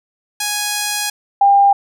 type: tone pair in turn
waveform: 5% pulse / sine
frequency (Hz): 830.6 / 799.6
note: G#5 / G5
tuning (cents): 0 / +34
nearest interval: minor second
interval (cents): 66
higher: first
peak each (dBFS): -6 / -7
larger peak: first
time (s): 0.4-1.1 / 1.41-1.73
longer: first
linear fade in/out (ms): 5
effects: none